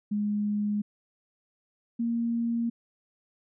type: tone pair in turn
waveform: sine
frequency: 207.7 / 233.1 Hz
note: G#3 / A#3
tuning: 0 / 0 cents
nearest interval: major second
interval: 200 cents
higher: second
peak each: -25 dBFS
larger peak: neither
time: 0.11-0.82 / 1.99-2.7 s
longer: neither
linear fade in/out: 10 ms
effects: none